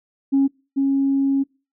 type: tone pair in turn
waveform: sine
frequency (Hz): 273.9 / 273.9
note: C#4 / C#4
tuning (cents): -21 / -21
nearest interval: unison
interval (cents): 0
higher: neither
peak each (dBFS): -12 / -15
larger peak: first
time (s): 0.32-0.48 / 0.76-1.44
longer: second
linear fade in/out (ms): 20
effects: noise-tail reverb RT60 0.3 s tail -23 dB re dry + tanh soft clip ceiling -10 dBFS